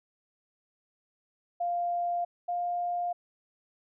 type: tone pair in turn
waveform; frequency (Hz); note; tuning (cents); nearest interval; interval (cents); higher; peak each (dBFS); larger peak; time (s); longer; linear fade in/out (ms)
sine; 698 / 703.7; F5 / F5; -1 / +13; unison; 14; second; -27 / -28; first; 1.6-2.25 / 2.48-3.13; neither; 10
effects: none